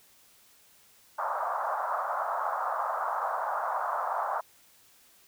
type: band-pass noise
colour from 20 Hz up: white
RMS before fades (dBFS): -31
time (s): 1.18-4.41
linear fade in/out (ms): 10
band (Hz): 610 to 1300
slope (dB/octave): 48
effects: white hiss -60 dBFS RMS until 5.27 s